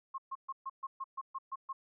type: tone bursts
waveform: sine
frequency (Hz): 1074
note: C6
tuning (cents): +45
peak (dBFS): -36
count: 10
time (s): 0.14-1.73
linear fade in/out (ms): 10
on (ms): 42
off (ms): 130
effects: none